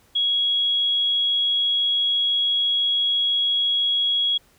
sine tone, 3322 Hz, G#7, in tune, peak -18 dBFS, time 0.15-4.38 s, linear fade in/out 10 ms, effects pink hiss -58 dBFS RMS until 4.58 s

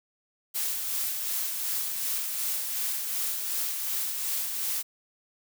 blue noise with tremolo, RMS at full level -29 dBFS, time 0.54-4.83 s, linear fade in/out 20 ms, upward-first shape sine, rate 2.7 Hz, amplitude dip 35%, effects none

